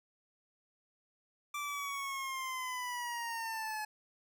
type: linear sweep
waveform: 25% pulse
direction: down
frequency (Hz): 1174.7 to 850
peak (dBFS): -33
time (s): 1.54-3.85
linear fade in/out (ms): 5
effects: none